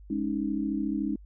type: chord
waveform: sine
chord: Ab suspended fourth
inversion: none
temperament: equal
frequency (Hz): 207.7 / 277.2 / 311.1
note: Ab3 / Db4 / Eb4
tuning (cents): 0 / 0 / 0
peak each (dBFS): -31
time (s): 0.1-1.16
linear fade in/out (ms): 5
effects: added 50 Hz sine -46 dBFS peak until 1.25 s